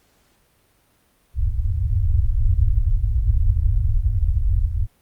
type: low-pass noise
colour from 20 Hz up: pink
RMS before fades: -18 dBFS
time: 1.34-4.87 s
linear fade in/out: 50 ms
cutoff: 110 Hz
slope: 96 dB/octave
effects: pink hiss -61 dBFS RMS until 5.01 s + Opus 48 kbps